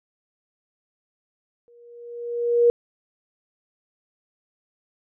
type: tone with exponential growth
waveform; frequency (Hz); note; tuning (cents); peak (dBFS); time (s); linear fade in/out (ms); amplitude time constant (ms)
sine; 475; A#4; +33; -11; 1.68-2.7; 0; 220
effects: none